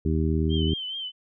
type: harmonic tone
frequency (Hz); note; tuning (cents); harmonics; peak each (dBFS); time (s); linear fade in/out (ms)
79.1; D#2; +29; 1 / 2 / 3 / 4 / 5; -24 / -27 / -29 / -30 / -31; 0.05-0.74; 5
type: tone with vibrato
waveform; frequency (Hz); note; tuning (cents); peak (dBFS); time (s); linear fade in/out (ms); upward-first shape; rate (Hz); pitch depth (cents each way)
sine; 3100; G7; -20; -30; 0.49-1.12; 50; triangle; 4.7; 72
effects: none